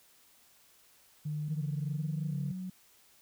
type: tone with vibrato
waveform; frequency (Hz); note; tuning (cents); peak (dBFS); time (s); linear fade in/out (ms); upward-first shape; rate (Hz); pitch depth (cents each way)
sine; 146.83; D3; 0; -32; 1.25-2.52; 10; square; 1.4; 43
type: tone with pitch glide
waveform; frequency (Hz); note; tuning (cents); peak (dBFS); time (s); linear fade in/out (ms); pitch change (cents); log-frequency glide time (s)
sine; 164.81 to 184.99; E3 to F#3; 0 to 0; -36; 1.48-2.7; 5; +200; 1.8-2.52
effects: tanh soft clip ceiling -25 dBFS + white hiss -63 dBFS RMS until 3.21 s